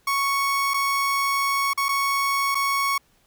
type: tone with dropouts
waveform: 30% pulse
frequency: 1108.7 Hz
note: C#6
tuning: in tune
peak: -18 dBFS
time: 0.07-2.98 s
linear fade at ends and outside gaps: 5 ms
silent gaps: 0.737-0.741 / 1.734-1.775 / 1.885-1.889 / 2.547-2.552 s
effects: pink hiss -62 dBFS RMS until 3.26 s

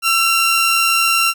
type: tone pair together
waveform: sawtooth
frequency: 1342 / 2764 Hz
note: E6 / F7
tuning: +31 / -19 cents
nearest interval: octave + minor second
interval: 1250 cents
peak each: -12 dBFS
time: 0.02-1.34 s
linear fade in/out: 50 ms
effects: none

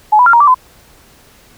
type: tone with pitch steps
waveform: sine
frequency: 851 / 988 / 1386 / 941 / 1163 / 1018 Hz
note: G#5 / B5 / F6 / A#5 / D6 / C6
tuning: +42 / 0 / -14 / +16 / -17 / -48 cents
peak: -4 dBFS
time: 0.12-0.546 s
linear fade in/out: 10 ms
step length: 71 ms
effects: pink hiss -45 dBFS RMS until 1.57 s

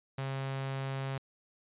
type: tone with notch filter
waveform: sawtooth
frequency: 135 Hz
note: C#3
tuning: 45 cents flat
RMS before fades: -36 dBFS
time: 0.18-1.18 s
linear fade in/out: 5 ms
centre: 300 Hz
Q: 1.7
effects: resampled to 8000 Hz

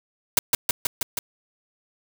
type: noise with echo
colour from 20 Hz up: white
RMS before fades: -17 dBFS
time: 0.37-0.39 s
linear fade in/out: 2 ms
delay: 160 ms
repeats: 5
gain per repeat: -2 dB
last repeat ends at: 1.19 s
effects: none

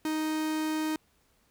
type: tone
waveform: 45% pulse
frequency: 311.6 Hz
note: D#4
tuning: 3 cents sharp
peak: -28 dBFS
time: 0.05-0.96 s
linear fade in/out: 2 ms
effects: pink hiss -68 dBFS RMS until 1.5 s

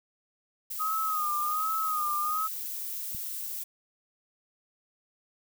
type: noise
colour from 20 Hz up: violet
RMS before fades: -36 dBFS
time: 0.7-3.64 s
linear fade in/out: 10 ms
type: tone with vibrato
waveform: sine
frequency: 1244.5 Hz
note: D#6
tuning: in tune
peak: -27 dBFS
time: 0.79-2.48 s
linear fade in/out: 20 ms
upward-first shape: sine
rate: 1.3 Hz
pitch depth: 71 cents each way
type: click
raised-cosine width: 5 ms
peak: -31 dBFS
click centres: 3.148 s
effects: none

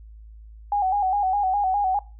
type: tone with vibrato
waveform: sine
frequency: 784 Hz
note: G5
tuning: in tune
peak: -19 dBFS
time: 0.72-1.99 s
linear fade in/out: 2 ms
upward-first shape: square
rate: 4.9 Hz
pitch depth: 74 cents each way
effects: noise-tail reverb RT60 0.3 s tail -20 dB re dry + added 54 Hz sine -41 dBFS peak until 2.19 s

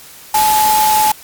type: tone in noise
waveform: sine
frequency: 859 Hz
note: A5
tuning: 42 cents flat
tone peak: -10 dBFS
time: 0.34-1.12 s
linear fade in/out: 5 ms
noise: white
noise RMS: -18 dBFS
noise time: 0.34-1.12 s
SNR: +5 dB
effects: white hiss -38 dBFS RMS until 1.23 s + Opus 48 kbps

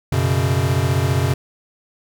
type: chord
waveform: square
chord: F# suspended fourth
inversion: none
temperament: equal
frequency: 92.5 / 123.47 / 138.59 Hz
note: F#2 / B2 / C#3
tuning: 0 / 0 / 0 cents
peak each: -21 dBFS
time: 0.12-1.34 s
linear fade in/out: 5 ms
effects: none

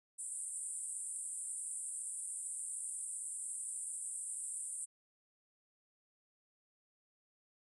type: band-pass noise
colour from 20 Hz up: white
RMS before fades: -43 dBFS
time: 0.18-4.86 s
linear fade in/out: 20 ms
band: 8100 to 9600 Hz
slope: 96 dB/octave
effects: none

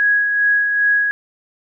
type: tone with tremolo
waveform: sine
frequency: 1661.2 Hz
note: G#6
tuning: in tune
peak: -11 dBFS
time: 0-1.11 s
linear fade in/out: 0 ms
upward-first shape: sine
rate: 2.5 Hz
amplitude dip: 40%
effects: none

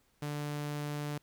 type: tone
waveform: sawtooth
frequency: 147.2 Hz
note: D3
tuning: 4 cents sharp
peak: -31 dBFS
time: 0.22-1.18 s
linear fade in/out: 5 ms
effects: pink hiss -71 dBFS RMS until 1.22 s

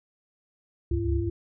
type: tone cluster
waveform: sine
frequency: 69.3 / 73.8 / 101.4 / 340.2 Hz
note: C#2 / D2 / G#2 / F4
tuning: 0 / +9 / -41 / -45 cents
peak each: -29 dBFS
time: 0.91-1.3 s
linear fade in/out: 5 ms
effects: none

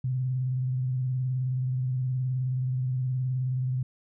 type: tone with vibrato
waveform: sine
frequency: 128.3 Hz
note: C3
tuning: 34 cents flat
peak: -25 dBFS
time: 0.04-3.83 s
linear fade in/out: 5 ms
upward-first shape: square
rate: 19 Hz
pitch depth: 37 cents each way
effects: none

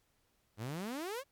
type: exponential sweep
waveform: sawtooth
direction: up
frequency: 100.7 to 578 Hz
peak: -34 dBFS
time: 0.57-1.24 s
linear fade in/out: 50 ms
effects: pink hiss -75 dBFS RMS until 1.31 s + MP3 96 kbps

